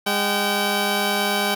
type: tone pair together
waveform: 10% pulse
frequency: 204.4 / 768.2 Hz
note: G#3 / G5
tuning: -27 / -35 cents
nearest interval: octave + major seventh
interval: 2292 cents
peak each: -14 dBFS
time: 0.06-1.55 s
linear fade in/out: 10 ms
effects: none